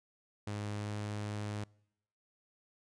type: tone with pitch glide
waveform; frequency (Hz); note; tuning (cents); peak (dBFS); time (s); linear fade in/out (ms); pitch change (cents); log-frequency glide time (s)
sawtooth; 103.83 to 104.49; G#2 to G#2; 0 to +11; -33; 0.47-1.64; 5; +11; 0.74-0.9
effects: noise-tail reverb RT60 0.8 s tail -26 dB re dry + resampled to 22050 Hz